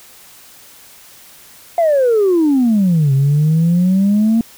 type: exponential two-way sweep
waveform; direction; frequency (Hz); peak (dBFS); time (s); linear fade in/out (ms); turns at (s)
sine; down then up; 698.5 to 133.7 to 231.6; -8; 1.78-4.41; 2; 3.13
effects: tanh soft clip ceiling -7 dBFS + white hiss -42 dBFS RMS until 4.57 s